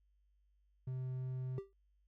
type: tone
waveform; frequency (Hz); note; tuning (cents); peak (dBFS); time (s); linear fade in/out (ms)
triangle; 128.8; C3; -27; -36; 0.87-1.59; 5
type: tone with exponential decay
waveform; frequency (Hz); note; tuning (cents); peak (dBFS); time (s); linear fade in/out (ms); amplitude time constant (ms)
triangle; 392; G4; 0; -35; 1.58-1.73; 0; 31
effects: added 50 Hz sine -70 dBFS peak until 2.07 s